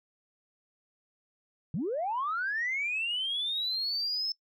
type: linear sweep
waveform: sine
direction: up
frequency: 130 to 5274 Hz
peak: -28 dBFS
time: 1.74-4.32 s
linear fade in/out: 2 ms
effects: noise-tail reverb RT60 0.1 s tail -22 dB re dry + tanh soft clip ceiling -24 dBFS